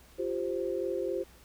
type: chord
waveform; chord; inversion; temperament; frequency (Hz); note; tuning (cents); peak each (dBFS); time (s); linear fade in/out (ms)
sine; F suspended second; none; just; 349.2 / 392.9 / 523.8; F4 / G4 / C5; 0 / +4 / +2; -34; 0.18-1.24; 20
effects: added 60 Hz sine -58 dBFS peak until 1.44 s + pink hiss -58 dBFS RMS until 1.44 s